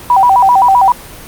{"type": "tone with vibrato", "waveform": "sine", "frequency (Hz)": 870, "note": "A5", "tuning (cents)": -20, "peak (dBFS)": -4, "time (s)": [0.1, 0.92], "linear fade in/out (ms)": 2, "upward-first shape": "square", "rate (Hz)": 7.7, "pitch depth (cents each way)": 200, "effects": ["pink hiss -31 dBFS RMS until 1.27 s", "Opus 32 kbps"]}